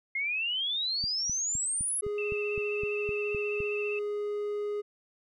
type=exponential sweep; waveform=sine; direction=up; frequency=2112 to 11040 Hz; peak=-28 dBFS; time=0.15-2.01 s; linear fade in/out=5 ms
type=click train; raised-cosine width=5 ms; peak=-28 dBFS; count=11; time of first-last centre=1.04-3.604 s; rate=3.9 Hz
type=tone; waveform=triangle; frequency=414.5 Hz; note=G#4; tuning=3 cents flat; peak=-28 dBFS; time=2.02-4.82 s; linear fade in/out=20 ms
type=tone with vibrato; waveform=sine; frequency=2651 Hz; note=E7; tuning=9 cents sharp; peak=-34 dBFS; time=2.18-3.99 s; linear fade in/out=2 ms; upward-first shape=triangle; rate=15 Hz; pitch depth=35 cents each way
effects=none